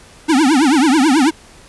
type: tone with vibrato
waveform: square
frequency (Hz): 287.1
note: D4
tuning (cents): -39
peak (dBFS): -10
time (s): 0.28-1.31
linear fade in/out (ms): 20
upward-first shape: triangle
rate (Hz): 9.2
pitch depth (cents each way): 290
effects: pink hiss -43 dBFS RMS until 1.68 s + resampled to 24000 Hz